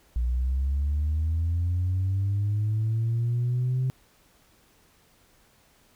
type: linear sweep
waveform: sine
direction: up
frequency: 58.27 to 130.4 Hz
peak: -21 dBFS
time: 0.16-3.9 s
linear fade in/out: 0 ms
effects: tanh soft clip ceiling -20 dBFS + pink hiss -61 dBFS RMS until 5.95 s